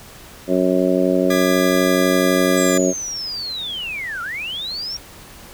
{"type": "harmonic tone", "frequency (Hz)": 92, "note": "F#2", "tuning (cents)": -9, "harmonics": [2, 3, 4, 5, 6, 7], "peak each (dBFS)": [-22, -19, -20, -26, -20, -24], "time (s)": [0.47, 2.94], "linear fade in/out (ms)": 50}
{"type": "chord", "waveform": "sawtooth", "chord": "G# diminished", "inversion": "second", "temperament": "just", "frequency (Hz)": [1196.1, 1661.2, 1993.5], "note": ["D6", "G#6", "B6"], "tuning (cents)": [31, 0, 16], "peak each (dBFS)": [-22, -22, -25], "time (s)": [1.3, 2.78], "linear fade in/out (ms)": 5}
{"type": "linear two-way sweep", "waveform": "sine", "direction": "down then up", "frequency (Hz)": [7810, 1331, 5650], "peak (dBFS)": -24, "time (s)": [2.57, 4.97], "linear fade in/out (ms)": 5, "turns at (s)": 4.22}
{"effects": ["pink hiss -41 dBFS RMS until 5.53 s"]}